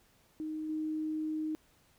sine tone with level steps, 311.1 Hz, D#4, in tune, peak -35 / -32 dBFS, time 0.4-1.55 s, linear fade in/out 0 ms, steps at 0.69 s, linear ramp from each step 5 ms, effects pink hiss -67 dBFS RMS until 1.98 s

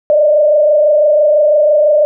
sine tone with frequency modulation, 600 Hz, D5, 37 cents sharp, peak -6 dBFS, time 0.1-2.05 s, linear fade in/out 0 ms, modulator 26 Hz, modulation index 0.89, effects none

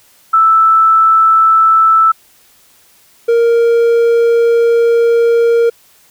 sine / triangle tone pair in turn, 1318.5 / 466.2 Hz, E6 / A#4, 0 / 0 cents, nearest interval octave + tritone, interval 1800 cents, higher first, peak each -5 dBFS, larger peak neither, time 0.33-2.12 / 3.28-5.7 s, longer second, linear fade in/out 10 ms, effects white hiss -48 dBFS RMS until 6.1 s

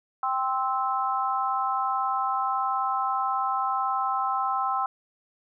sine chord, C major, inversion second, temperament just, 784.9 / 1046.5 / 1308.1 Hz, G5 / C6 / E6, +2 / 0 / -14 cents, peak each -28 dBFS, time 0.23-4.86 s, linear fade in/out 2 ms, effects none

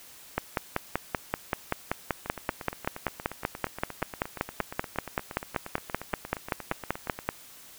two click trains, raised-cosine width 0.5 ms, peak -10 / -21 dBFS, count 37 / 43, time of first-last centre 0.38-7.29 / 2.26-7.19 s, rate 5.21 / 8.52 Hz, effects white hiss -50 dBFS RMS until 7.78 s

